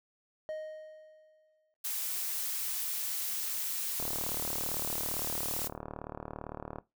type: tone with exponential decay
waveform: triangle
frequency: 622.3 Hz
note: D#5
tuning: in tune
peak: -32 dBFS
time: 0.49-1.74 s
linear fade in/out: 0 ms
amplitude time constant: 270 ms
type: noise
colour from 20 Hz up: blue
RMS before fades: -35 dBFS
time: 1.84-5.68 s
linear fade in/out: 10 ms
type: click train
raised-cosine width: 1 ms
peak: -25 dBFS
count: 106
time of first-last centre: 4-6.785 s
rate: 37.7 Hz
effects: noise-tail reverb RT60 0.2 s tail -17 dB re dry